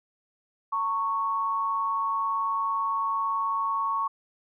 sine tone pair together, 909 / 1107.9 Hz, A#5 / C#6, -44 / -1 cents, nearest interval minor third, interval 343 cents, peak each -32 / -25 dBFS, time 0.72-4.08 s, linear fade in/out 10 ms, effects none

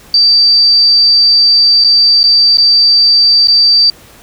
sine tone with dropouts, 4652 Hz, D8, 17 cents flat, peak -4 dBFS, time 0.14-3.9 s, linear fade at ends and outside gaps 2 ms, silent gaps 1.84-1.845 / 2.232-2.239 / 2.572-2.582 / 3.473-3.482 s, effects pink hiss -39 dBFS RMS until 4.22 s

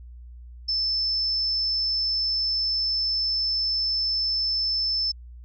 sine tone, 5274 Hz, E8, in tune, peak -22 dBFS, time 0.68-5.12 s, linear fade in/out 10 ms, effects added 60 Hz sine -40 dBFS peak until 5.44 s

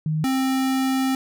sine / square tone pair in turn, 155.56 / 263.9 Hz, D#3 / C4, 0 / +15 cents, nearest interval major sixth, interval 915 cents, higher second, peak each -20 / -20 dBFS, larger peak neither, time 0.06-0.24 / 0.24-1.15 s, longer second, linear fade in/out 2 ms, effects none

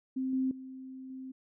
sine tone with level steps, 261.5 Hz, C4, 1 cent flat, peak -30 / -27 / -42 / -40 dBFS, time 0.16-1.32 s, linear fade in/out 10 ms, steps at 0.33 / 0.51 / 1.1 s, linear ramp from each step 2 ms, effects none

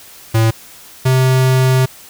square tone pair in turn, 112.4 / 129.98 Hz, A2 / C3, +37 / -11 cents, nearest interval minor third, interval 252 cents, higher second, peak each -10 dBFS, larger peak neither, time 0.34-0.51 / 1.05-1.86 s, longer second, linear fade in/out 10 ms, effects white hiss -39 dBFS RMS until 2.09 s

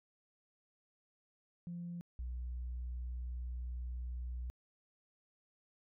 sine tone pair in turn, 173.1 / 61.2 Hz, F3 / B1, -15 / -15 cents, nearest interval octave + tritone, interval 1800 cents, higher first, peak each -40 / -37 dBFS, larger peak second, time 1.67-2.01 / 2.19-4.5 s, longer second, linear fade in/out 0 ms, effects tanh soft clip ceiling -36 dBFS

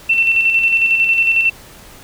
sine tone with tremolo, 2691 Hz, E7, 35 cents sharp, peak -9 dBFS, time 0.09-1.5 s, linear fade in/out 10 ms, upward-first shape square, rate 11 Hz, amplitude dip 40%, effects pink hiss -40 dBFS RMS until 2.03 s

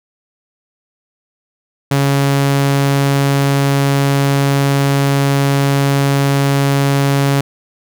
sawtooth tone, 139.3 Hz, C#3, 9 cents sharp, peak -7 dBFS, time 1.91-7.41 s, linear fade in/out 5 ms, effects none

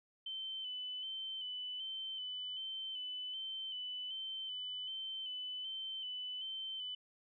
sine tone with vibrato, 3047 Hz, G7, 50 cents flat, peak -40 dBFS, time 0.26-6.95 s, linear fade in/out 5 ms, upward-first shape square, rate 1.3 Hz, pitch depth 27 cents each way, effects none

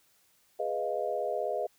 sine chord, F half-diminished seventh, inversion first, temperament equal, 415.3 / 493.9 / 622.3 / 698.5 Hz, Ab4 / Cb5 / Eb5 / F5, 0 / 0 / 0 / 0 cents, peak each -36 / -35 / -33 / -35 dBFS, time 0.59-1.67 s, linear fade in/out 10 ms, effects white hiss -67 dBFS RMS until 1.78 s

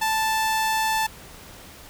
sawtooth tone, 880 Hz, A5, in tune, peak -17 dBFS, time 0.01-1.07 s, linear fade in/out 10 ms, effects pink hiss -44 dBFS RMS until 1.89 s

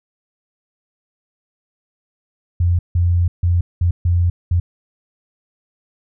sine tone bursts at uneven times, 87.31 Hz, F2, in tune, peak -12 dBFS, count 6, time 2.6-2.79 / 2.95-3.28 / 3.43-3.61 / 3.81-3.91 / 4.05-4.3 / 4.51-4.6 s, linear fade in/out 5 ms, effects none

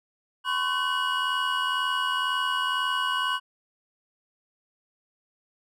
triangle tone cluster, 1018 / 1100 / 1518 / 2905 Hz, C6 / C#6 / F#6 / F#7, -48 / -14 / +44 / -32 cents, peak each -28 dBFS, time 0.44-3.4 s, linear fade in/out 50 ms, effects none

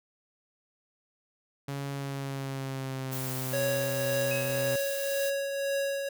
sawtooth tone with pitch glide, 139.6 to 128.76 Hz, C#3 to C3, +13 to -27 cents, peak -29 dBFS, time 1.68-4.76 s, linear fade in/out 5 ms, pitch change -140 cents, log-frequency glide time 1.92-3.58 s
blue noise, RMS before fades -38 dBFS, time 3.11-5.31 s, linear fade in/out 20 ms
square tone with tremolo, 554.4 Hz, C#5, in tune, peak -27 dBFS, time 3.53-6.09 s, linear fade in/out 5 ms, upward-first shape triangle, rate 1.9 Hz, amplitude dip 45%
sine tone with exponential decay, 2553 Hz, D#7, 44 cents sharp, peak -31 dBFS, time 4.31-4.96 s, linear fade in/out 2 ms, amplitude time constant 140 ms
effects none

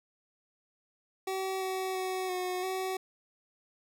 25% pulse tone with pitch steps, 380.7 / 377.1 / 373.7 / 365.1 / 376.6 Hz, F#4 / F#4 / F#4 / F#4 / F#4, +49 / +33 / +17 / -23 / +31 cents, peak -28 dBFS, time 1.27-2.97 s, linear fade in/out 5 ms, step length 340 ms, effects none

